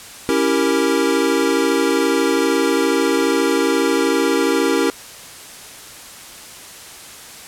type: chord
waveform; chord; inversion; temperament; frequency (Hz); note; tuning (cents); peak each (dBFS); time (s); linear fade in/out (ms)
square; C# diminished seventh; none; equal; 277.2 / 329.6 / 392 / 466.2; C#4 / E4 / G4 / Bb4; 0 / 0 / 0 / 0; -21; 0.29-4.9; 0
effects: white hiss -37 dBFS RMS until 7.47 s + low-pass 11000 Hz 12 dB/octave